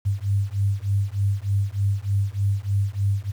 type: beating tone pair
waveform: sine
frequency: 98 / 101.3 Hz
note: G2 / G#2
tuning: 0 / -43 cents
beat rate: 3.3 Hz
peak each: -23 dBFS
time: 0.05-3.32 s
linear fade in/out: 20 ms
effects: 8-bit